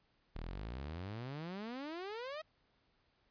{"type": "exponential sweep", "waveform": "sawtooth", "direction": "up", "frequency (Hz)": [36, 646], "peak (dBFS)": -38, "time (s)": [0.35, 2.42], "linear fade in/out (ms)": 10, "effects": ["pink hiss -75 dBFS RMS until 3.3 s", "resampled to 11025 Hz"]}